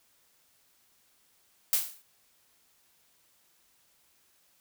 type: noise with exponential decay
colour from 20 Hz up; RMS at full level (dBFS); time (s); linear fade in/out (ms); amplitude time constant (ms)
blue; -22; 1.73-2.02; 1; 62
effects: white hiss -67 dBFS RMS until 4.6 s